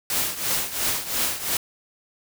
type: noise with tremolo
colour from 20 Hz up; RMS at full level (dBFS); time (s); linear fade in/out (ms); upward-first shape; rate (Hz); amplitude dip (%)
white; -22; 0.1-1.57; 2; triangle; 2.9; 80
effects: none